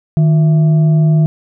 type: tone with frequency modulation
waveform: sine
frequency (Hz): 155.56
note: D#3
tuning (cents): 0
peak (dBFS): -7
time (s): 0.17-1.26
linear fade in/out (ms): 0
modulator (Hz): 510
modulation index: 0.21
effects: none

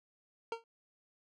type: tone with exponential decay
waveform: 25% pulse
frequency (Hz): 458.5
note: A#4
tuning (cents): -29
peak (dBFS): -28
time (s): 0.52-0.64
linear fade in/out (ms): 2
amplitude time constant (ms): 25
effects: low-pass 4000 Hz 12 dB/octave

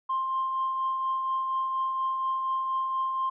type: tone with tremolo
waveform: sine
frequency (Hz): 1054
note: C6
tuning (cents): +12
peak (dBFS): -23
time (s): 0.09-3.3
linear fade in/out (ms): 10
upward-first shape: triangle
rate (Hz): 4.2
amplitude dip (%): 40
effects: tanh soft clip ceiling -21 dBFS

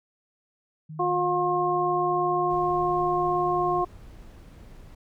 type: tone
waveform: sine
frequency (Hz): 155.8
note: D#3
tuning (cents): +3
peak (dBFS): -36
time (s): 0.89-3.82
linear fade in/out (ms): 10
type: harmonic tone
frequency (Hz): 357.2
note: F4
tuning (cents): +39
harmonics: 1 / 2 / 3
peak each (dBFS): -26 / -26 / -26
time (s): 0.99-3.85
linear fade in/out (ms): 10
type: noise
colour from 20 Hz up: brown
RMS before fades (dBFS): -45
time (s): 2.5-4.95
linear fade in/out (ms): 5
effects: none

